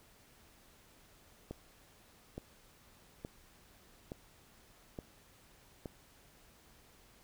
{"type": "click train", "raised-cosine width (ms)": 2, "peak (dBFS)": -28, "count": 6, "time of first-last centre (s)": [1.51, 5.858], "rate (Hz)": 1.15, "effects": ["pink hiss -63 dBFS RMS until 7.23 s"]}